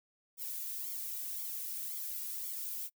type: noise with flanger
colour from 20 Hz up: violet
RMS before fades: -40 dBFS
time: 0.37-2.9 s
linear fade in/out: 50 ms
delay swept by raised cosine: 0.89 to 2.09 ms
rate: 1.9 Hz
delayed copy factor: +0.9
effects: noise-tail reverb RT60 0.1 s tail -26 dB re dry